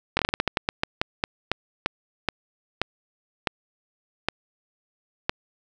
slowing click train, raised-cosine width 0.3 ms, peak -5 dBFS, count 20, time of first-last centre 0.17-5.295 s, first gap 21 ms, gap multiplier 1.24, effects none

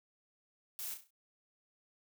blue noise with echo, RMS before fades -42 dBFS, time 0.79-0.94 s, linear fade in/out 0 ms, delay 33 ms, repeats 5, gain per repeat -7 dB, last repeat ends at 1.105 s, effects none

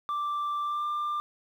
sine tone with pitch glide, 1174.7 to 1191.1 Hz, D6 to D6, 0 to +24 cents, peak -25 dBFS, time 0.09-1.2 s, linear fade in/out 0 ms, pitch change +24 cents, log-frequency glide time 0.63-0.85 s, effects tanh soft clip ceiling -27 dBFS + 10-bit

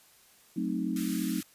sine chord, F# diminished seventh, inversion none, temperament equal with one note detuned, 185 / 220 / 262.4 / 311.1 Hz, F#3 / A3 / C4 / Eb4, 0 / 0 / +5 / 0 cents, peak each -34 dBFS, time 0.56-1.41 s, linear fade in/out 10 ms
white band-stop noise, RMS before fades -41 dBFS, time 0.96-1.43 s, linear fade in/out 2 ms, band 220 to 1200 Hz, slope 96 dB/octave
effects white hiss -60 dBFS RMS until 1.54 s + resampled to 32000 Hz

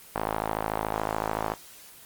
sawtooth tone with band-pass filter, 53.7 Hz, A1, 41 cents flat, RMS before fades -30 dBFS, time 0.15-1.54 s, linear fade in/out 5 ms, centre 880 Hz, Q 1.8, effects white hiss -49 dBFS RMS until 2.05 s + Opus 24 kbps

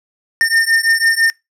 square beating tone pair, 1813 / 1819 Hz, A#6 / A#6, -49 / -43 cents, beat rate 6 Hz, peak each -15 dBFS, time 0.41-1.3 s, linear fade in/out 0 ms, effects noise-tail reverb RT60 0.2 s tail -23 dB re dry + low-pass 11000 Hz 12 dB/octave

